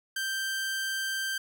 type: tone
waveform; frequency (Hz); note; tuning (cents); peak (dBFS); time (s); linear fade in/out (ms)
sawtooth; 1568; G6; 0; -26; 0.16-1.38; 5
effects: none